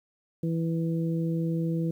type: harmonic tone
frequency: 164.81 Hz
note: E3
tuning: in tune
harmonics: 1 / 2 / 3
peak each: -26 / -32 / -37 dBFS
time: 0.43-1.91 s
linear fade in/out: 5 ms
effects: 10-bit